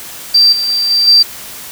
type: tone with level steps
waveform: sine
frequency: 4691 Hz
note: D8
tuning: 3 cents flat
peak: -4 / -13 / -11 / -8 / -3 dBFS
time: 0.34-1.23 s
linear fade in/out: 10 ms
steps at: 0.52 / 0.68 / 0.9 / 1.07 s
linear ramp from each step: 10 ms
effects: white hiss -29 dBFS RMS until 1.71 s